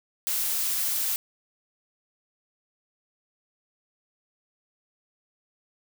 blue noise, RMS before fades -27 dBFS, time 0.27-1.16 s, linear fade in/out 0 ms, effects none

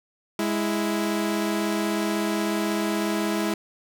sawtooth tone pair together, 207.7 / 329.7 Hz, G#3 / E4, 0 / 0 cents, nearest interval minor sixth, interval 800 cents, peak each -22 dBFS, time 0.39-3.54 s, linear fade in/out 2 ms, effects none

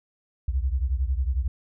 sine beating tone pair, 61.74 / 72.74 Hz, B1 / D2, 0 / -16 cents, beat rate 11 Hz, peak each -23 / -26 dBFS, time 0.48-1.48 s, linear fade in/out 5 ms, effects tanh soft clip ceiling -15 dBFS

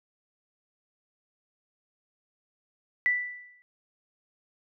sine tone with exponential decay, 1974 Hz, B6, 1 cent flat, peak -19 dBFS, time 3.06-3.62 s, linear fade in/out 0 ms, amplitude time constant 120 ms, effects none

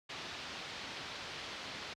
white low-pass noise, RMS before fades -45 dBFS, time 0.09-1.94 s, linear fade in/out 10 ms, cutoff 4500 Hz, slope 24 dB/octave, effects high-pass 60 Hz 12 dB/octave

